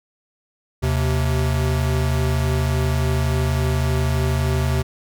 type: tone pair together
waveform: square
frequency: 76.7 / 129 Hz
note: D#2 / C3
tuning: -24 / -24 cents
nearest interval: major sixth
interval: 900 cents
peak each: -21 dBFS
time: 0.82-4.83 s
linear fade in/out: 20 ms
effects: none